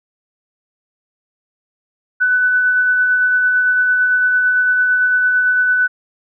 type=tone with tremolo; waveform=sine; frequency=1496 Hz; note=F#6; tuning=19 cents sharp; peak=-10 dBFS; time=2.2-5.88 s; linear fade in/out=20 ms; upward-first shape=sine; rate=8.9 Hz; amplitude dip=25%; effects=none